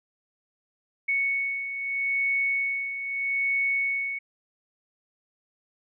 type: beating tone pair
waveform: sine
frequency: 2217 / 2217.79 Hz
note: C#7 / C#7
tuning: 0 / 0 cents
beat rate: 0.79 Hz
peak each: -32 / -25 dBFS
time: 1.08-4.19 s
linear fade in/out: 10 ms
effects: none